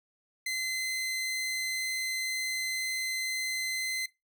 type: tone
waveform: sawtooth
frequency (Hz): 2057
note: C7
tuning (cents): -30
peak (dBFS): -27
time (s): 0.46-4.06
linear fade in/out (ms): 5
effects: noise-tail reverb RT60 0.2 s tail -20 dB re dry